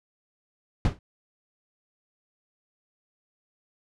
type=noise with exponential decay; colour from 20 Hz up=brown; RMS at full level=-17 dBFS; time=0.85-0.99 s; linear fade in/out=2 ms; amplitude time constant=29 ms; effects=low-pass 6000 Hz 12 dB/octave